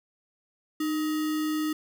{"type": "tone with sample-and-hold", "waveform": "sine", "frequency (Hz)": 307.7, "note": "D#4", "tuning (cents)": -19, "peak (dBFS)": -25, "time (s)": [0.8, 1.73], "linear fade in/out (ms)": 5, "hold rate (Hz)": 1575, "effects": []}